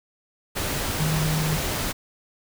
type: tone in noise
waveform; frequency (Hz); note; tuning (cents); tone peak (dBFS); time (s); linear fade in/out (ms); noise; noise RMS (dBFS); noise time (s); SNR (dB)
sine; 155.56; D#3; 0; -22; 0.99-1.57; 20; pink; -27; 0.55-1.93; +2
effects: none